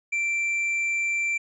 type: tone with tanh clipping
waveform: sine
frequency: 2349 Hz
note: D7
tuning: in tune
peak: -24 dBFS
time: 0.12-1.38 s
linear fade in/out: 10 ms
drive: 5 dB
effects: resampled to 22050 Hz

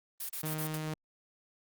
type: noise bursts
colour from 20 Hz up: blue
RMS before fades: -38 dBFS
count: 4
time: 0.2-0.672 s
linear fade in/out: 5 ms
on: 91 ms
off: 36 ms
type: tone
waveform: sawtooth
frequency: 155.56 Hz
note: D#3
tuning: in tune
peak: -30 dBFS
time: 0.43-0.94 s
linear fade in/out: 5 ms
type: noise with exponential decay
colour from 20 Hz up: white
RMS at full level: -36 dBFS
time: 0.74-0.84 s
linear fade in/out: 1 ms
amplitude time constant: 21 ms
effects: Opus 32 kbps

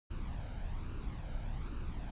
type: noise with flanger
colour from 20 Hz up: brown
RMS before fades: -39 dBFS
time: 0.1-2.11 s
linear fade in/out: 10 ms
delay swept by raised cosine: 0.72 to 1.35 ms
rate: 1.2 Hz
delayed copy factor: +0.55
effects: resampled to 8000 Hz

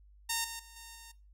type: tone with level steps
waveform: 5% pulse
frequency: 918 Hz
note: A#5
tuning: 27 cents flat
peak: -19 / -28 / -41 / -36 / -38 dBFS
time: 0.29-1.12 s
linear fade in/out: 10 ms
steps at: 0.44 / 0.59 / 0.76 / 0.95 s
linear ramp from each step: 5 ms
effects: noise-tail reverb RT60 0.3 s tail -19 dB re dry + added 50 Hz sine -56 dBFS peak until 1.33 s

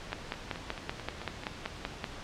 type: two click trains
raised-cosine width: 0.3 ms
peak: -16 / -24 dBFS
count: 11 / 8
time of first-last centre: 0.13-2.042 / 0.12-1.655 s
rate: 5.23 / 4.56 Hz
effects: pink hiss -44 dBFS RMS until 2.23 s + low-pass 5000 Hz 12 dB/octave

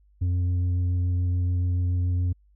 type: tone with tanh clipping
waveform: sine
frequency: 89.3 Hz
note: F2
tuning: 39 cents sharp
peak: -22 dBFS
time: 0.21-2.33 s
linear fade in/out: 10 ms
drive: 4 dB
effects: added 50 Hz sine -56 dBFS peak until 2.55 s

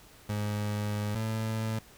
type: tone pair in turn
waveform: 30% pulse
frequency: 104.4 / 110.61 Hz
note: G#2 / A2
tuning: +10 / +10 cents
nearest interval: minor second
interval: 100 cents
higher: second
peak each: -27 dBFS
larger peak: neither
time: 0.29-1.15 / 1.15-1.79 s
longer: first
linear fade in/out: 5 ms
effects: pink hiss -55 dBFS RMS until 1.97 s

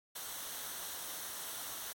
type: noise with comb filter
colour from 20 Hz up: white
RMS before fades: -43 dBFS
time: 0.15-1.93 s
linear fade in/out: 10 ms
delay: 0.41 ms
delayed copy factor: -0.5
effects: AAC 64 kbps

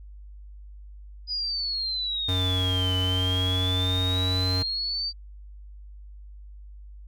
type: exponential two-way sweep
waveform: sine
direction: down then up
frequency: 4978 to 3000 to 4655 Hz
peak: -26 dBFS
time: 1.27-5.13 s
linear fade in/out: 50 ms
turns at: 2.97 s
type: tone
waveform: square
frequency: 92.2 Hz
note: F#2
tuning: 6 cents flat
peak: -25 dBFS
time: 2.28-4.63 s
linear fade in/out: 10 ms
effects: added 50 Hz sine -41 dBFS peak until 7.07 s

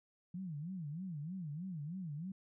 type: tone with vibrato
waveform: sine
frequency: 166 Hz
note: E3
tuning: 12 cents sharp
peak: -40 dBFS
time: 0.34-2.32 s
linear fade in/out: 5 ms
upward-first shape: sine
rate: 3.2 Hz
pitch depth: 250 cents each way
effects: none

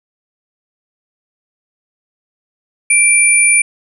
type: tone pair together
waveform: sine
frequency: 2349 / 9478 Hz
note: D7 / D9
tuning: 0 / +15 cents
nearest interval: 2 octaves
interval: 2415 cents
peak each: -10 dBFS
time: 2.9-3.62 s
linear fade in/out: 5 ms
effects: none

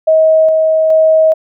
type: tone with tremolo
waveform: sine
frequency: 635 Hz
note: D#5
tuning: 35 cents sharp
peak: -5 dBFS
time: 0.07-1.34 s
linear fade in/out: 10 ms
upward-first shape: square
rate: 1.2 Hz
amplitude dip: 25%
effects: none

